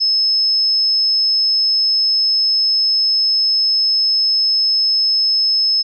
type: tone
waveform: sine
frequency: 5200 Hz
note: E8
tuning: 24 cents flat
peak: -12 dBFS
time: 0-5.83 s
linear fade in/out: 20 ms
effects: none